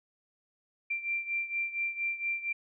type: beating tone pair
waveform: sine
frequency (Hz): 2360 / 2364.3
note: D7 / D7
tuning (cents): +8 / +11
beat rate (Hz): 4.3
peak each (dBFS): -32 / -36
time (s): 0.9-2.53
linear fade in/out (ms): 10
effects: none